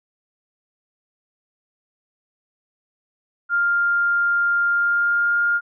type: tone with pitch glide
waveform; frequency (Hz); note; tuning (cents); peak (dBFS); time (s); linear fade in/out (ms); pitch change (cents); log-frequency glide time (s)
sine; 1400 to 1410.6; F6 to F6; +4 to +17; -16; 3.49-5.61; 50; +13; 4.68-5.39
effects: none